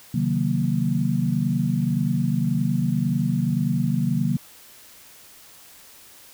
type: chord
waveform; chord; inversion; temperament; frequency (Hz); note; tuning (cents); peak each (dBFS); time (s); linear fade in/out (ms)
sine; C half-diminished seventh; none; equal with one note detuned; 133.72 / 155.56 / 185 / 233.1; C3 / Eb3 / Gb3 / Bb3; +38 / 0 / 0 / 0; -25; 0.14-4.37; 5
effects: white hiss -48 dBFS RMS until 6.33 s